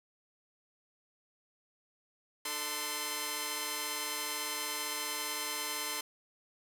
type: tone cluster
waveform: 5% pulse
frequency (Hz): 300.4 / 441.7 / 1034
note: D4 / A4 / C6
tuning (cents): +39 / +7 / -21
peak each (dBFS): -32 / -30 / -24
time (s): 2.45-6.01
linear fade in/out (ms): 5
effects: none